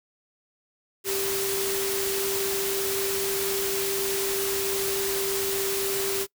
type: tone in noise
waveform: sine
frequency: 392 Hz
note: G4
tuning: in tune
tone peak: -28 dBFS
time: 1.04-6.27 s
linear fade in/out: 50 ms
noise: white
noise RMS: -29 dBFS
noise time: 1.04-6.27 s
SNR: -2 dB
effects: noise-tail reverb RT60 0.1 s tail -23 dB re dry